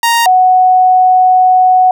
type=tone pair in turn; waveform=sawtooth / sine; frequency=932.3 / 740 Hz; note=A#5 / F#5; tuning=0 / 0 cents; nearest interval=major third; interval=400 cents; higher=first; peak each=-4 dBFS; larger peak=neither; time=0.03-0.26 / 0.26-1.91 s; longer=second; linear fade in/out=2 ms; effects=none